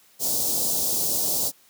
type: band-stop noise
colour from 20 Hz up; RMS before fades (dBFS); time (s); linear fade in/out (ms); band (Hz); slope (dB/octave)
white; -24; 0.19-1.52; 50; 750 to 4500; 24
effects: white hiss -57 dBFS RMS until 1.69 s + high-pass 100 Hz 12 dB/octave